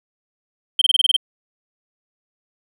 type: tone bursts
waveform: sine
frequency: 3136 Hz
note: G7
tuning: in tune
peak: -9 dBFS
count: 8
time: 0.79-1.165 s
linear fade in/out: 5 ms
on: 25 ms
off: 25 ms
effects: tanh soft clip ceiling -11 dBFS + 8-bit